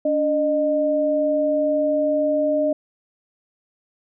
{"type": "tone pair together", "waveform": "sine", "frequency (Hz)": [288.8, 611], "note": ["D4", "D#5"], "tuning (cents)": [-29, -32], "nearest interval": "octave + minor second", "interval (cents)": 1297, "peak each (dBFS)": [-23, -18], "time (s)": [0.05, 2.73], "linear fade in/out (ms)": 5, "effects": []}